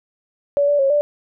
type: tone with pitch steps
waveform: sine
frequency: 571 / 580 / 545 / 587 Hz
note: D5 / D5 / C#5 / D5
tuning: -49 / -22 / -29 / -1 cents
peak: -13 dBFS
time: 0.57-1.01 s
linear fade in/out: 0 ms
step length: 110 ms
effects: none